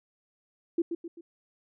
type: tone with echo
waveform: sine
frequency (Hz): 337.8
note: E4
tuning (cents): +42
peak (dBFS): -22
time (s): 0.78-0.82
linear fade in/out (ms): 5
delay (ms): 130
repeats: 3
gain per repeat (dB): -7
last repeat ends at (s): 1.21
effects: none